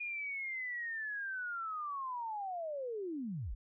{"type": "linear sweep", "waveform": "sine", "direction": "down", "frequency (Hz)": [2449, 30.87], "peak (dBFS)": -37, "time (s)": [0, 3.55], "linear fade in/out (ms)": 10, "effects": []}